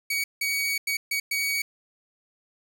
sawtooth tone bursts at uneven times, 2253 Hz, C#7, 28 cents sharp, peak -21 dBFS, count 5, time 0.1-0.24 / 0.41-0.78 / 0.87-0.97 / 1.11-1.2 / 1.31-1.62 s, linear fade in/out 5 ms, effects 8-bit

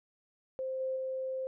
sine tone with level steps, 523.3 Hz, C5, in tune, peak -33 / -31 / -33 dBFS, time 0.59-1.47 s, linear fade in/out 0 ms, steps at 0.8 / 0.96 s, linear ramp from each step 5 ms, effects none

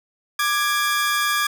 sawtooth tone pair together, 1184.7 / 1661.2 Hz, D6 / G#6, +15 / 0 cents, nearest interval tritone, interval 585 cents, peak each -18 dBFS, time 0.39-1.47 s, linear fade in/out 5 ms, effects none

